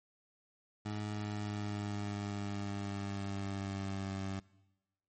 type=tone with pitch glide; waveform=20% pulse; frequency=105 to 96.84 Hz; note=G#2 to G2; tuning=+19 to -21 cents; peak=-32 dBFS; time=0.85-4.4 s; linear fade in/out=10 ms; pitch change=-140 cents; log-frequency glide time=1.09-4.19 s; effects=noise-tail reverb RT60 1.0 s tail -21 dB re dry + MP3 32 kbps